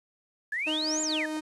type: exponential two-way sweep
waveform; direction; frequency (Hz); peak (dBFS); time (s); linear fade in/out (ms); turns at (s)
sine; up then down; 1664 to 7459 to 1664; -28; 0.52-1.26; 5; 1.02
type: tone with tremolo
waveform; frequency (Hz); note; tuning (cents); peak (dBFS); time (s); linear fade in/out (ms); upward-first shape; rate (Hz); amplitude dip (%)
45% pulse; 309.3; D#4; -10; -30; 0.66-1.41; 20; sine; 4.6; 35
type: tone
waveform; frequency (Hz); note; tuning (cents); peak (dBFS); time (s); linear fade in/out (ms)
triangle; 622.3; D#5; 0; -35; 0.67-1.37; 0
effects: resampled to 24000 Hz + 9-bit